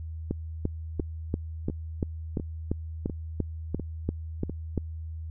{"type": "two click trains", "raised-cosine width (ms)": 3, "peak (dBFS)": [-14, -19], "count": [14, 6], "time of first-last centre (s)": [[0.31, 4.777], [1, 4.497]], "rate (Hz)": [2.91, 1.43], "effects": ["added 80 Hz sine -34 dBFS peak until 5.3 s"]}